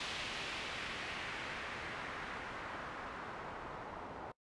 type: noise with low-pass filter sweep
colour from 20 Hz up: white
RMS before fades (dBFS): -44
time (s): 0-4.32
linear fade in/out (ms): 5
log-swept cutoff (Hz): 3300 to 920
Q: 1.3
effects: noise-tail reverb RT60 0.1 s tail -23 dB re dry + resampled to 24000 Hz